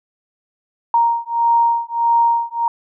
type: beating tone pair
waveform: sine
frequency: 932.3 / 933.9 Hz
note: A#5 / A#5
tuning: 0 / +3 cents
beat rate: 1.6 Hz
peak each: -16 dBFS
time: 0.94-2.68 s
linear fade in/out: 2 ms
effects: none